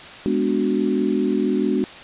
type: chord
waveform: sine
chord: G# half-diminished seventh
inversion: none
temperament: equal with one note detuned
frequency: 207.7 / 248.9 / 293.7 / 370 Hz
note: G#3 / B3 / D4 / F#4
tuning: 0 / +14 / 0 / 0 cents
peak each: -23 dBFS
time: 0.26-1.84 s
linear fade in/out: 0 ms
effects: white hiss -38 dBFS RMS until 2.03 s + resampled to 8000 Hz